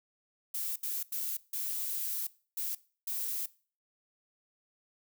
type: noise bursts at uneven times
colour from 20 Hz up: violet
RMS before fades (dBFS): -35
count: 6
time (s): 0.54-0.76 / 0.83-1.03 / 1.12-1.37 / 1.53-2.27 / 2.57-2.75 / 3.07-3.46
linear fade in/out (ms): 5
effects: noise-tail reverb RT60 0.4 s tail -20 dB re dry